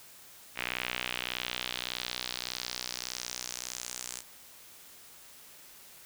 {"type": "tone with band-pass filter sweep", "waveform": "sawtooth", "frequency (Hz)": 61.7, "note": "B1", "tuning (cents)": -1, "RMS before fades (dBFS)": -38, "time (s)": [0.55, 4.23], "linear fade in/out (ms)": 50, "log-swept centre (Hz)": [2400, 7800], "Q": 2.2, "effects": ["white hiss -53 dBFS RMS until 6.05 s"]}